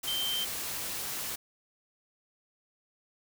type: tone in noise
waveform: sine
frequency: 3128 Hz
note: G7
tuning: 4 cents flat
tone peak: -30 dBFS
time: 0.07-0.45 s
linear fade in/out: 10 ms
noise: white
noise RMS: -36 dBFS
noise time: 0.03-1.36 s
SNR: +3 dB
effects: none